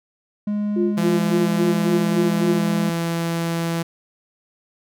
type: tone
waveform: triangle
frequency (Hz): 207.7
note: G#3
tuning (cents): 0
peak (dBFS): -18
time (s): 0.47-2.9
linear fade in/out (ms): 5
type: tone with tremolo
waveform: sine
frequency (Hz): 350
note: F4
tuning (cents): +4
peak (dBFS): -17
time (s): 0.76-2.63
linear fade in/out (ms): 5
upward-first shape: sine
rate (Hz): 3.6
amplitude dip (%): 100
type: tone with pitch glide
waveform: sawtooth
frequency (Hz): 169.7 to 167.17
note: F3 to E3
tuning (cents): -49 to +25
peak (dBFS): -17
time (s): 0.97-3.83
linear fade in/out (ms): 10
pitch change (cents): -26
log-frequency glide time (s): 1.19-3.69
effects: none